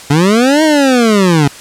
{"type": "linear two-way sweep", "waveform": "25% pulse", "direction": "up then down", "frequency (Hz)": [136.3, 318.8, 136.3], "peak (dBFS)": -3, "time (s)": [0.1, 1.48], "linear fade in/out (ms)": 5, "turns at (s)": 0.63, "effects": ["white hiss -32 dBFS RMS until 1.6 s", "low-pass 9000 Hz 12 dB/octave"]}